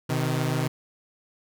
sawtooth tone pair together, 127.96 / 155.7 Hz, C3 / D#3, -38 / +2 cents, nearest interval minor third, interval 340 cents, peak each -22 / -23 dBFS, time 0.09-0.68 s, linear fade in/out 10 ms, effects none

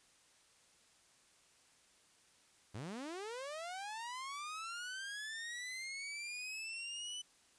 sawtooth linear sweep, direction up, 90 to 3009 Hz, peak -39 dBFS, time 2.74-7.22 s, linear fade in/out 10 ms, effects white hiss -68 dBFS RMS until 7.58 s + resampled to 22050 Hz

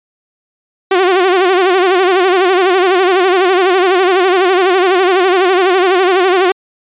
sawtooth tone with vibrato, 370 Hz, F#4, in tune, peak -4 dBFS, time 0.91-6.52 s, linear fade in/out 5 ms, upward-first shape sine, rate 12 Hz, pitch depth 98 cents each way, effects resampled to 8000 Hz

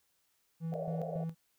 triangle tone with tremolo, 163.8 Hz, E3, 11 cents flat, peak -32 dBFS, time 0.6-1.35 s, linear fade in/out 50 ms, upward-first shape square, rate 3.6 Hz, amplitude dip 55%
white band-pass noise, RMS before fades -40 dBFS, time 0.72-1.24 s, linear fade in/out 5 ms, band 450 to 720 Hz, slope 96 dB/octave
effects white hiss -75 dBFS RMS until 1.58 s

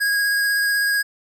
square tone with vibrato, 1643 Hz, G#6, 19 cents flat, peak -18 dBFS, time 0-1.03 s, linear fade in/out 20 ms, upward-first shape triangle, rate 16 Hz, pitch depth 15 cents each way, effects none

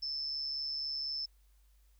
sine tone with amplitude modulation, 5274 Hz, E8, in tune, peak -32 dBFS, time 0.02-1.26 s, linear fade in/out 10 ms, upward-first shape sine, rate 144 Hz, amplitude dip 55%, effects added 50 Hz sine -62 dBFS peak until 1.99 s + white hiss -75 dBFS RMS until 1.99 s

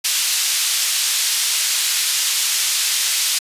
pink band-pass noise, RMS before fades -19 dBFS, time 0.04-3.39 s, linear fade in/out 10 ms, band 3500 to 11000 Hz, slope 12 dB/octave, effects resampled to 32000 Hz

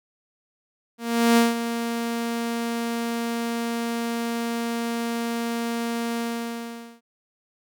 sawtooth tone with ADSR envelope, 233.1 Hz, A#3, in tune, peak -10 dBFS, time 0.98-7.01 s, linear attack 390 ms, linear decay 170 ms, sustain -11 dB, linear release 810 ms, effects none

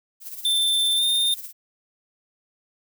violet noise with tremolo, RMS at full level -34 dBFS, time 0.2-1.53 s, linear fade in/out 50 ms, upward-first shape sine, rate 17 Hz, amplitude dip 60%
square tone with pitch glide, 3555 to 3632 Hz, A7 to A#7, +17 to -46 cents, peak -19 dBFS, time 0.45-1.34 s, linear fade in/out 2 ms, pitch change +37 cents, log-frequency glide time 0.96-1.03 s
effects none

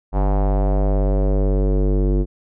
square tone with low-pass filter sweep, 49.03 Hz, G1, 1 cent sharp, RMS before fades -17 dBFS, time 0.12-2.26 s, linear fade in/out 50 ms, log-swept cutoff 840 to 370 Hz, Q 2.6, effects none

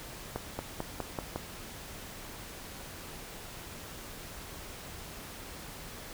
accelerating click train, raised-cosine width 1 ms, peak -19 dBFS, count 6, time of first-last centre 0.36-1.36 s, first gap 230 ms, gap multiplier 0.93, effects pink hiss -45 dBFS RMS until 6.13 s

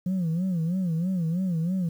sine tone with vibrato, 174.61 Hz, F3, in tune, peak -21 dBFS, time 0.06-1.89 s, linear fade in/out 5 ms, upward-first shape sine, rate 3.1 Hz, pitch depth 150 cents each way, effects tanh soft clip ceiling -22 dBFS + 9-bit

